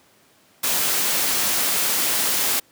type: noise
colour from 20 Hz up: white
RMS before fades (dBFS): -21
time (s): 0.63-2.6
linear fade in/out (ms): 10
effects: pink hiss -56 dBFS RMS until 2.71 s + high-pass 150 Hz 12 dB/octave